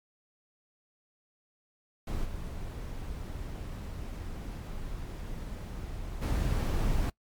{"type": "noise with level steps", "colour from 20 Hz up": "brown", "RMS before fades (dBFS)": [-33, -38, -28], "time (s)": [2.07, 7.1], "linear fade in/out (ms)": 5, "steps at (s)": [2.24, 6.21], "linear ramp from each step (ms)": 20, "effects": ["noise-tail reverb RT60 0.1 s tail -23 dB re dry", "MP3 96 kbps"]}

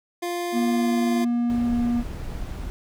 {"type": "tone with pitch glide", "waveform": "25% pulse", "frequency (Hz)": [349.2, 347], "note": ["F4", "F4"], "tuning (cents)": [0, -11], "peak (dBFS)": -22, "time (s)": [0.22, 1.25], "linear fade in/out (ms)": 10, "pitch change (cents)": -11, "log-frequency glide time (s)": [0.68, 0.88]}
{"type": "tone", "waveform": "triangle", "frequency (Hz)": 238.6, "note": "A#3", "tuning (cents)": 41, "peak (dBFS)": -18, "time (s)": [0.52, 2.04], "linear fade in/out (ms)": 50}
{"type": "noise", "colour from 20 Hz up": "brown", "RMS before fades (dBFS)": -32, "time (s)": [1.5, 2.7], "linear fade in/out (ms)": 0}
{"effects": []}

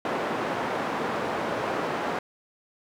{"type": "band-pass noise", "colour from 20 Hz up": "white", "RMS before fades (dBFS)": -29, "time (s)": [0.05, 2.19], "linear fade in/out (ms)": 2, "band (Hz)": [190, 1000], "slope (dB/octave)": 12, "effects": []}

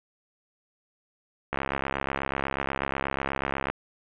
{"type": "click train", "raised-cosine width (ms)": 0.5, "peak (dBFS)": -12, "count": 149, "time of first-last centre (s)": [1.53, 3.7], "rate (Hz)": 68.2, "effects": ["resampled to 8000 Hz", "7-bit"]}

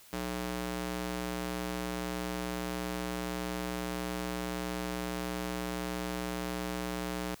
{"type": "tone with high-pass filter", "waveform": "square", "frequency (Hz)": 60.8, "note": "B1", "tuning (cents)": -26, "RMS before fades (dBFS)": -36, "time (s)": [0.13, 7.35], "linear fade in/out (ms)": 0, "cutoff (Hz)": 170, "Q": 0.59, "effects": ["white hiss -56 dBFS RMS until 7.4 s"]}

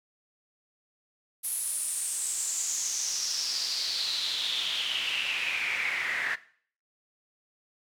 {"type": "noise with band-pass filter sweep", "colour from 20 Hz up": "pink", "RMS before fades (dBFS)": -31, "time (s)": [1.43, 6.36], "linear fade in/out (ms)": 20, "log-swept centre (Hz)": [11000, 1800], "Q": 6.2, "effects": ["noise-tail reverb RT60 0.5 s tail -17 dB re dry"]}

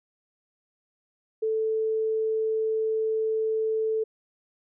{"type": "tone", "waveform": "sine", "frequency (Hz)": 440, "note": "A4", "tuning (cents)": 0, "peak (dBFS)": -23, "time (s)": [1.42, 4.04], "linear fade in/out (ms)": 10, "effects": []}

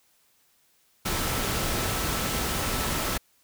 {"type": "tone in noise", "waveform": "sine", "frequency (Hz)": 1318.5, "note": "E6", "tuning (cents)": 0, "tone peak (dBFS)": -39, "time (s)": [1.05, 3.18], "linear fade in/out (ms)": 10, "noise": "pink", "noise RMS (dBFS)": -28, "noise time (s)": [1.05, 3.18], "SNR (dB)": -14, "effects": ["white hiss -65 dBFS RMS until 3.43 s"]}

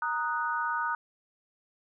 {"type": "chord", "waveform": "sine", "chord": "D# minor", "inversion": "second", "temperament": "equal", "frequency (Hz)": [932.3, 1244.5, 1480], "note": ["A#5", "D#6", "F#6"], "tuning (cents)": [0, 0, 0], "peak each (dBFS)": -32, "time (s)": [0.02, 0.95], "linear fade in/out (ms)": 2, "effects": []}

